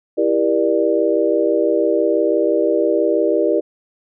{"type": "chord", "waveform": "sine", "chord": "E half-diminished seventh", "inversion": "none", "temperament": "just", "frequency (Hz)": [329.6, 395.6, 474.7, 593.3], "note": ["E4", "G4", "Bb4", "D5"], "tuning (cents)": [0, 16, 31, 18], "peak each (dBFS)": -19, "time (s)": [0.17, 3.61], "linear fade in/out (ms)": 20, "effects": []}